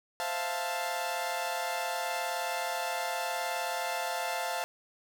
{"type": "chord", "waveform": "sawtooth", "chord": "F major seventh", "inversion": "second", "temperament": "equal", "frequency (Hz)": [523.3, 659.3, 698.5, 880], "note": ["C5", "E5", "F5", "A5"], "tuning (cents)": [0, 0, 0, 0], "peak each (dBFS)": [-36, -36, -31, -32], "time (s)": [0.2, 4.64], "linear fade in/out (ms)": 0, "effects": []}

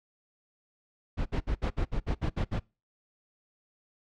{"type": "noise bursts", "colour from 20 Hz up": "brown", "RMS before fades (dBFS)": -28, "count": 10, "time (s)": [1.17, 2.598], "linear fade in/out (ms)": 20, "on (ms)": 87, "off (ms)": 62, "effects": ["noise-tail reverb RT60 0.3 s tail -25 dB re dry", "low-pass 4000 Hz 12 dB/octave"]}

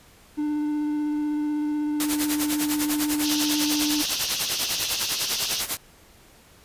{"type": "tone with vibrato", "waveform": "triangle", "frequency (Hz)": 298.6, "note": "D4", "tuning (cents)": 29, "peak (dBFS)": -21, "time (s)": [0.37, 4.03], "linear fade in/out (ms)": 20, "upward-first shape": "square", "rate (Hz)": 16, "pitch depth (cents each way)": 9}
{"type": "noise with tremolo", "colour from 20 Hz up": "white", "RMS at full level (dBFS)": -25, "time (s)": [2, 5.77], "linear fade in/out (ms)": 0, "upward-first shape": "sine", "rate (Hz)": 10, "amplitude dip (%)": 80}
{"type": "band-pass noise", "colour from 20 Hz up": "white", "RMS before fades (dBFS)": -29, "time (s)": [3.23, 5.63], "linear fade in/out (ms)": 20, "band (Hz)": [2600, 6400], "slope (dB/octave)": 96}
{"effects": ["pink hiss -53 dBFS RMS until 6.64 s", "resampled to 32000 Hz"]}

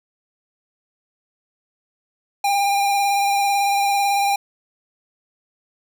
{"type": "tone with vibrato", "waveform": "square", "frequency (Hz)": 801, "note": "G5", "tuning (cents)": 37, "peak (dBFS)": -17, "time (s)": [2.44, 4.36], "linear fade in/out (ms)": 5, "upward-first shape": "triangle", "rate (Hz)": 18, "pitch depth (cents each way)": 24, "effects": []}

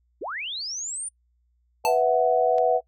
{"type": "linear sweep", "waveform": "sine", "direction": "up", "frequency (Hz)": [259, 9397], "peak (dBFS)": -29, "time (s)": [0.21, 1.09], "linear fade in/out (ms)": 10}
{"type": "chord", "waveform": "sine", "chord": "B suspended fourth", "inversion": "none", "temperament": "just", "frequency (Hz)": [493.9, 658.5, 740.8], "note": ["B4", "E5", "F#5"], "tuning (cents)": [0, -2, 2], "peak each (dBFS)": -22, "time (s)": [1.84, 2.81], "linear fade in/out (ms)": 50}
{"type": "tone with exponential decay", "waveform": "square", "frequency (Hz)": 880, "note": "A5", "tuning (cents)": 0, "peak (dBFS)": -19, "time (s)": [1.85, 2.02], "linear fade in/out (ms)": 0, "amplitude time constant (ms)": 36}
{"type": "click", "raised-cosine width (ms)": 0.2, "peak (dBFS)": -24, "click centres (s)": 2.583}
{"effects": ["noise-tail reverb RT60 0.1 s tail -25 dB re dry", "added 60 Hz sine -64 dBFS peak until 2.87 s"]}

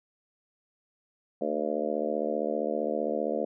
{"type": "harmonic tone with a mistuned harmonic", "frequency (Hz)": 75.3, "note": "D2", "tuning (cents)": 44, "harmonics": [3, 4, 5, 6, 7, 8, 9], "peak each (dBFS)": [-36, -36, -37, -34, -32, -34, -36], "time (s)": [1.41, 3.45], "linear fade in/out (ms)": 5, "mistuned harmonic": 3, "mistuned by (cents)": -30, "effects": []}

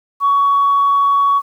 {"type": "tone", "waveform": "sine", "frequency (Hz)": 1122, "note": "C#6", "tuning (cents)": 21, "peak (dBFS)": -9, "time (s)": [0.2, 1.42], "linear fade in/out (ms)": 50, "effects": ["tanh soft clip ceiling -6 dBFS", "8-bit"]}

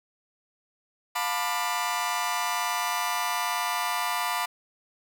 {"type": "chord", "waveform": "sawtooth", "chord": "B half-diminished seventh", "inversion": "second", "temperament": "just", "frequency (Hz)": [711.2, 889, 987.8, 1185.3], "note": ["F5", "A5", "B5", "D6"], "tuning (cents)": [31, 18, 0, 16], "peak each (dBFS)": [-29, -30, -26, -28], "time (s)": [1.15, 4.46], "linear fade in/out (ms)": 10, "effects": []}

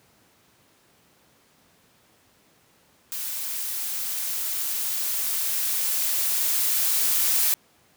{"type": "noise with level ramp", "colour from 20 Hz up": "blue", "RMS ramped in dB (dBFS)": [-31, -21], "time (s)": [3.12, 7.54], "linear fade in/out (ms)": 0, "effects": ["pink hiss -60 dBFS RMS until 7.96 s", "high-pass 100 Hz 12 dB/octave"]}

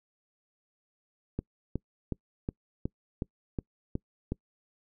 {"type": "click train", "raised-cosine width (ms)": 3, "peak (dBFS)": -18, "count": 9, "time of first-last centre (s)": [1.39, 4.32], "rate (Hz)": 2.73, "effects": ["noise-tail reverb RT60 0.1 s tail -26 dB re dry"]}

